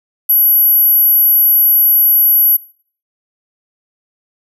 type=tone; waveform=sine; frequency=11730 Hz; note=F#9; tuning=16 cents flat; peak=-7 dBFS; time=0.29-2.57 s; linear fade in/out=10 ms; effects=noise-tail reverb RT60 0.5 s tail -23 dB re dry